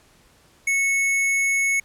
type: tone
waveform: square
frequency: 2203 Hz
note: C#7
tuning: 11 cents flat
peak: -19 dBFS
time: 0.67-1.8 s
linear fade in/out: 5 ms
effects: pink hiss -56 dBFS RMS until 1.84 s + low-pass 12000 Hz 12 dB/octave